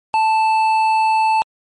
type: tone with hard clipping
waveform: triangle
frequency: 880 Hz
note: A5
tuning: in tune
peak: -14 dBFS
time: 0.14-1.42 s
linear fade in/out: 0 ms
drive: 11 dB
effects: MP3 48 kbps